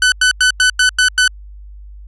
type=tone bursts; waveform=sawtooth; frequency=1502 Hz; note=F#6; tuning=26 cents sharp; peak=-5 dBFS; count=7; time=0.02-1.278 s; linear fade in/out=2 ms; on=100 ms; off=93 ms; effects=added 50 Hz sine -32 dBFS peak until 2.07 s + resampled to 24000 Hz